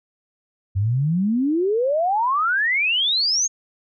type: exponential sweep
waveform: sine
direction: up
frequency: 92.5 to 6645 Hz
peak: -17 dBFS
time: 0.75-3.48 s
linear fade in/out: 20 ms
effects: none